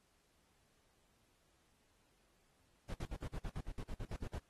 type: noise bursts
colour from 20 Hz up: brown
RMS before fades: -42 dBFS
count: 14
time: 2.89-4.384 s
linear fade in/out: 2 ms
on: 51 ms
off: 60 ms
effects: pink hiss -75 dBFS RMS until 4.49 s + AAC 32 kbps